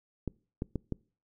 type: clicks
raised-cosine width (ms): 3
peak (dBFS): -19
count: 4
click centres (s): 0.277 / 0.621 / 0.757 / 0.923
effects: noise-tail reverb RT60 0.4 s tail -25 dB re dry